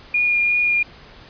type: tone with vibrato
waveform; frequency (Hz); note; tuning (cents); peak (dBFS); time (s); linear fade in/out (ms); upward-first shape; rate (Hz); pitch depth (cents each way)
sine; 2427; D#7; -44; -15; 0.14-0.83; 5; triangle; 2.8; 13
effects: pink hiss -44 dBFS RMS until 1.29 s + resampled to 11025 Hz